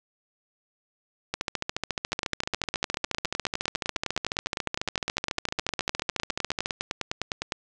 two click trains, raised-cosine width 0.2 ms, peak -10 / -10 dBFS, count 76 / 54, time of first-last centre 1.34-6.659 / 2.13-7.522 s, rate 14.1 / 9.83 Hz, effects resampled to 24000 Hz + 8-bit

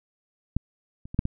clicks, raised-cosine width 5 ms, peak -11 / -28 / -23 / -8 / -15 dBFS, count 5, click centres 0.566 / 1.055 / 1.145 / 1.191 / 1.254 s, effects none

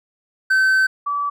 triangle / sine tone pair in turn, 1537 / 1151.4 Hz, G6 / D6, -35 / -35 cents, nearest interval perfect fourth, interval 500 cents, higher first, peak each -11 / -19 dBFS, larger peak first, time 0.5-0.87 / 1.06-1.3 s, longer first, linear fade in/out 10 ms, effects none

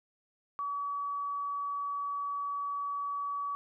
sine tone, 1139 Hz, C#6, 47 cents sharp, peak -32 dBFS, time 0.59-3.55 s, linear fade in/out 0 ms, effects none

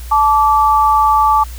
sine tone pair together, 870 / 1161.3 Hz, A5 / D6, -20 / -20 cents, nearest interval perfect fourth, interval 500 cents, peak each -11 dBFS, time 0.11-1.44 s, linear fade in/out 10 ms, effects added 60 Hz sine -26 dBFS peak until 1.58 s + white hiss -38 dBFS RMS until 1.58 s

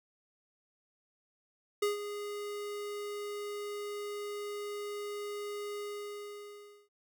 square tone with ADSR envelope, 412 Hz, G#4, 14 cents flat, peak -27 dBFS, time 1.82-6.89 s, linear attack 7 ms, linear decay 140 ms, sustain -11 dB, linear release 1100 ms, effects none

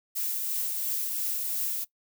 violet noise with tremolo, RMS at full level -29 dBFS, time 0.15-1.85 s, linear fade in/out 20 ms, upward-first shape triangle, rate 2.9 Hz, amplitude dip 30%, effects noise-tail reverb RT60 0.1 s tail -19 dB re dry

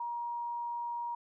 sine tone, 948 Hz, A#5, 29 cents sharp, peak -34 dBFS, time 0-1.15 s, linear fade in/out 5 ms, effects none

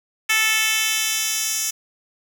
10% pulse tone with high-pass filter sweep, 438.4 Hz, A4, 6 cents flat, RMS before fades -21 dBFS, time 0.29-1.71 s, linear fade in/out 10 ms, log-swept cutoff 2200 to 5600 Hz, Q 1.3, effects none

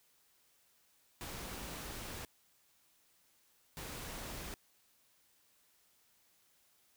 pink noise bursts at uneven times, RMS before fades -45 dBFS, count 2, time 1.21-2.25 / 3.77-4.54 s, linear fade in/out 0 ms, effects white hiss -71 dBFS RMS until 6.96 s

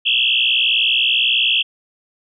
sine tone with frequency modulation, 2995 Hz, F#7, 20 cents sharp, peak -13 dBFS, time 0.05-1.63 s, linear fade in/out 20 ms, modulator 60.9 Hz, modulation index 6, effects none

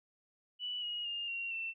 sine tone with pitch steps, 2960 / 2889 / 2820 / 2752 / 2686 Hz, F#7 / F#7 / F7 / F7 / E7, 0 / -42 / +16 / -26 / +32 cents, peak -36 dBFS, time 0.59-1.74 s, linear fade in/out 50 ms, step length 230 ms, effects none

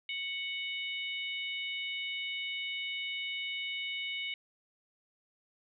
harmonic tone, 740 Hz, F#5, in tune, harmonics 3 / 4 / 5, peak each -37 / -39 / -43 dBFS, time 0.09-4.34 s, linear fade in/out 2 ms, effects none

